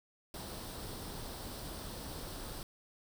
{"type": "noise with comb filter", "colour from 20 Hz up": "pink", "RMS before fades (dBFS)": -44, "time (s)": [0.34, 2.63], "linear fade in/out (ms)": 2, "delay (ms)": 0.22, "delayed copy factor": 0.5, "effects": []}